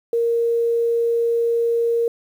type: tone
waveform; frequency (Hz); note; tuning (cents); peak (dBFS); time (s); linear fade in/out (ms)
sine; 466.2; A#4; 0; -16; 0.13-2.08; 2
effects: 8-bit